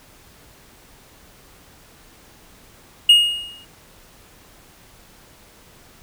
triangle tone with exponential decay, 2862 Hz, F7, 42 cents sharp, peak -4 dBFS, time 3.09-3.65 s, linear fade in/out 5 ms, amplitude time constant 120 ms, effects pink hiss -49 dBFS RMS until 6.02 s

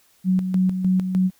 sine tone with tremolo, 185.7 Hz, F#3, 7 cents sharp, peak -15 dBFS, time 0.24-1.31 s, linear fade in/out 50 ms, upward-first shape square, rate 3.3 Hz, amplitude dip 55%, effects white hiss -59 dBFS RMS until 1.39 s

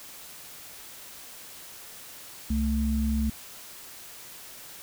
sine tone pair together, 66.65 / 220.2 Hz, C2 / A3, +33 / +2 cents, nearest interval octave + major sixth, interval 2069 cents, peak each -26 dBFS, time 2.5-3.3 s, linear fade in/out 5 ms, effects white hiss -45 dBFS RMS until 4.82 s

